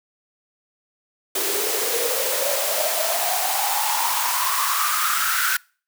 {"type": "noise with high-pass filter sweep", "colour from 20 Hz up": "white", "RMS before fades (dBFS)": -22, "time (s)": [1.35, 5.57], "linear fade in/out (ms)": 5, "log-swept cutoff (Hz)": [380, 1500], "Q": 9, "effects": ["noise-tail reverb RT60 0.4 s tail -26 dB re dry"]}